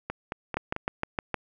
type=two click trains; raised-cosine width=0.5 ms; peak=-12 / -16 dBFS; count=6 / 4; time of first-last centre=0.57-1.343 / 0.1-0.764 s; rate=6.47 / 4.52 Hz; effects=none